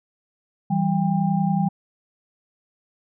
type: tone cluster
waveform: sine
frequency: 163 / 193.9 / 799 Hz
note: E3 / G3 / G5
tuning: -19 / -19 / +33 cents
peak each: -22 / -21 / -26 dBFS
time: 0.7-1.69 s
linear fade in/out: 10 ms
effects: none